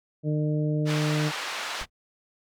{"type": "harmonic tone", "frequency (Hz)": 151.5, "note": "D#3", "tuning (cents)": -46, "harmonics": [1, 2, 3, 4], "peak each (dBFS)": [-24, -30, -34, -36], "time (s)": [0.23, 1.32], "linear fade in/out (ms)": 50}
{"type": "band-pass noise", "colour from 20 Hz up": "pink", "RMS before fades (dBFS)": -33, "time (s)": [0.85, 1.86], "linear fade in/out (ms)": 50, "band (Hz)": [900, 4800], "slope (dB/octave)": 12}
{"type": "noise with exponential decay", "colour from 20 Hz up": "brown", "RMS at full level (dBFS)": -33, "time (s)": [1.81, 1.9], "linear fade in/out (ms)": 5, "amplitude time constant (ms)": 18}
{"effects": []}